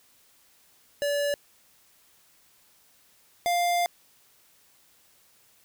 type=tone pair in turn; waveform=square; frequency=575 / 699.4 Hz; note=D5 / F5; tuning=-37 / +2 cents; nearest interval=minor third; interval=339 cents; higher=second; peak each=-25 / -23 dBFS; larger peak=second; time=1.02-1.34 / 3.46-3.86 s; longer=second; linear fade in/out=0 ms; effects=white hiss -61 dBFS RMS until 5.64 s